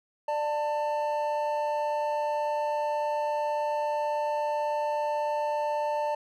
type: tone pair together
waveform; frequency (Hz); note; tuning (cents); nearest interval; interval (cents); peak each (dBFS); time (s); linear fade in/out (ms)
triangle; 594 / 890.9; D5 / A5; +20 / +21; perfect fifth; 701; -27; 0.28-6.15; 5
effects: none